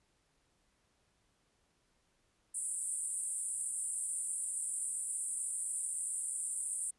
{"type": "band-pass noise", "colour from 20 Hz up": "white", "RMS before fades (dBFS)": -38, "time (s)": [2.54, 6.91], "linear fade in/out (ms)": 10, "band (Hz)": [8200, 9800], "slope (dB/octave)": 96, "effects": ["pink hiss -75 dBFS RMS until 6.98 s", "resampled to 24000 Hz"]}